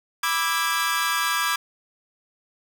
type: chord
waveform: sawtooth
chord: E dominant seventh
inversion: second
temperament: equal with one note detuned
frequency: 987.8 / 1174.7 / 1318.5 / 1638.3 Hz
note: B5 / D6 / E6 / G#6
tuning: 0 / 0 / 0 / -24 cents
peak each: -26 / -22 / -26 / -22 dBFS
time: 0.23-1.56 s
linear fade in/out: 5 ms
effects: none